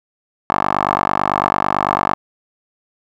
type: tone with band-pass filter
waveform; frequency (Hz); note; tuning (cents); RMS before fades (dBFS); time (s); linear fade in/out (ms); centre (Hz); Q
10% pulse; 49; G1; 0; -18; 0.5-2.14; 0; 1000; 4.2
effects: none